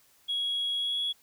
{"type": "tone with pitch glide", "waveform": "sine", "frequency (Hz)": [3322, 3355], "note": ["G#7", "G#7"], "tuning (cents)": [0, 17], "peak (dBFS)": -26, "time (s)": [0.28, 1.13], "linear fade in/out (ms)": 20, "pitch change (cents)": 17, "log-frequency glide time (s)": [0.76, 1], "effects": ["tanh soft clip ceiling -24 dBFS", "white hiss -63 dBFS RMS until 1.22 s"]}